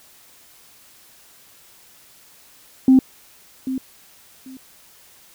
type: tone with echo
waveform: sine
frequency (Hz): 261.6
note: C4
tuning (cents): 0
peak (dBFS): -7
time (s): 2.88-2.99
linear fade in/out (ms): 2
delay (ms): 790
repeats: 2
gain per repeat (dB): -14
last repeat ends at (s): 4.57
effects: tanh soft clip ceiling -4 dBFS + white hiss -50 dBFS RMS until 5.34 s